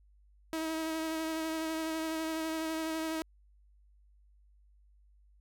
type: tone with vibrato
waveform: sawtooth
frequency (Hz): 320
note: D#4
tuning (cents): +49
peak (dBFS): -29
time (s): 0.53-3.22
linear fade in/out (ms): 0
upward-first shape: sine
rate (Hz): 12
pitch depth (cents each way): 19
effects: added 50 Hz sine -60 dBFS peak until 5.4 s